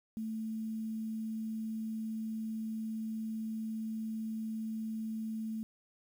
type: tone with quantisation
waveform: sine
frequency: 220.6 Hz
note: A3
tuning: 5 cents sharp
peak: -35 dBFS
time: 0.17-5.63 s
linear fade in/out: 0 ms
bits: 10
effects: none